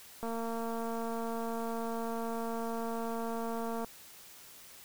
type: click train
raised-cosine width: 1 ms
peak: -25 dBFS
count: 829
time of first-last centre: 0.23-3.846 s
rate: 229 Hz
effects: white hiss -53 dBFS RMS until 4.84 s